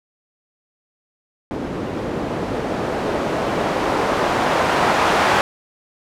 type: noise with low-pass filter sweep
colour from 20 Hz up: blue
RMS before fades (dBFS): -20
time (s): 1.51-5.41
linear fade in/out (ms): 0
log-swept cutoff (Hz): 300 to 1000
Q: 0.87
effects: none